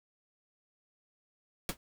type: noise with exponential decay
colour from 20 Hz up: pink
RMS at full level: -29 dBFS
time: 1.69-1.77 s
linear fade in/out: 1 ms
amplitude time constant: 17 ms
effects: none